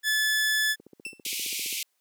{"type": "tone", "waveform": "sawtooth", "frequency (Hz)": 1728, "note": "A6", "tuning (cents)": -32, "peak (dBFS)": -19, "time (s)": [0.03, 0.76], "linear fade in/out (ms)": 50}
{"type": "click train", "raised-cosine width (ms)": 3, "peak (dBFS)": -26, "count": 15, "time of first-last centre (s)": [0.8, 1.727], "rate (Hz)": 15.1}
{"type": "tone with exponential decay", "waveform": "40% pulse", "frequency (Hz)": 2676, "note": "E7", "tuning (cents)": 25, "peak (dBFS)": -29, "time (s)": [1.05, 1.23], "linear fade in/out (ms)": 2, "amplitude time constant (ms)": 37}
{"type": "band-pass noise", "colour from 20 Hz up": "pink", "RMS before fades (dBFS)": -32, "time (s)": [1.25, 1.83], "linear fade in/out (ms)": 2, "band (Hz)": [2200, 16000], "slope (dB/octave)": 96}
{"effects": ["white hiss -74 dBFS RMS until 2 s", "high-pass 400 Hz 12 dB/octave"]}